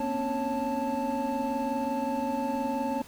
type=tone cluster; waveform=triangle; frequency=235.8 / 261.4 / 280.6 / 551 / 879 Hz; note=A#3 / C4 / C#4 / C#5 / A5; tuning=+20 / -1 / +21 / -11 / -2 cents; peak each=-33 / -31 / -35 / -32 / -30 dBFS; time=0-3.02 s; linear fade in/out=5 ms; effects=pink hiss -50 dBFS RMS until 3.07 s